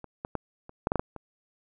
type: clicks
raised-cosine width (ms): 1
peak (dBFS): -27 / -19 / -15 / -30 / -10 / -10 / -10 / -13 / -25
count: 9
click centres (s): 0.043 / 0.249 / 0.353 / 0.694 / 0.871 / 0.919 / 0.957 / 0.995 / 1.163
effects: none